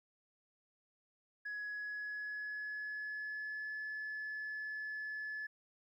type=tone with pitch glide; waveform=sine; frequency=1680 to 1721.3 Hz; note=G#6 to A6; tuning=+19 to -38 cents; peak=-38 dBFS; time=1.45-5.47 s; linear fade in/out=10 ms; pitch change=+43 cents; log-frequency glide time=1.68-3.73 s; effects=tanh soft clip ceiling -37 dBFS + 13-bit